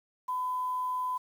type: tone with quantisation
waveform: sine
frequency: 1007 Hz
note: B5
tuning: 33 cents sharp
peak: -29 dBFS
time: 0.28-1.18 s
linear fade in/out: 10 ms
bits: 9
effects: none